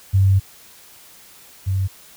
sine tone pair in turn, 96.6 / 95.77 Hz, G2 / G2, -25 / -40 cents, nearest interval unison, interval 15 cents, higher first, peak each -11 / -17 dBFS, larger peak first, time 0.13-0.4 / 1.66-1.88 s, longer first, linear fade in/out 20 ms, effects white hiss -46 dBFS RMS until 2.16 s

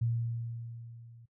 sine tone with level ramp, 116.54 Hz, A#2, in tune, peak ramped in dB -26 to -52 dBFS, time 0.01-1.26 s, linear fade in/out 10 ms, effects noise-tail reverb RT60 0.1 s tail -21 dB re dry

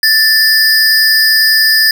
square tone pair together, 1764 / 4938 Hz, A6 / D#8, +4 / -14 cents, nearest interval octave + tritone, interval 1782 cents, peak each -10 dBFS, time 0.03-1.91 s, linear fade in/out 2 ms, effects none

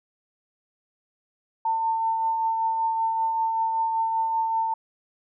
sine tone with tremolo, 899 Hz, A5, 37 cents sharp, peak -20 dBFS, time 1.65-4.74 s, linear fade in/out 5 ms, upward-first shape triangle, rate 5.2 Hz, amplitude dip 35%, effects none

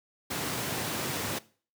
pink high-pass noise, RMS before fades -33 dBFS, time 0.3-1.39 s, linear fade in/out 10 ms, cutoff 100 Hz, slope 24 dB/octave, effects noise-tail reverb RT60 0.4 s tail -19 dB re dry

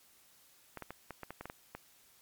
clicks, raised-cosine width 0.5 ms, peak -27 dBFS, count 10, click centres 0.773 / 0.823 / 0.906 / 1.107 / 1.233 / 1.306 / 1.41 / 1.456 / 1.499 / 1.75 s, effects white hiss -64 dBFS RMS until 2.21 s + MP3 96 kbps

